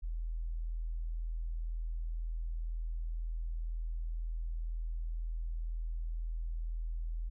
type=tone; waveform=sine; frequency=41 Hz; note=E1; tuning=9 cents flat; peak=-34 dBFS; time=0.02-7.3 s; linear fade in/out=20 ms; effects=none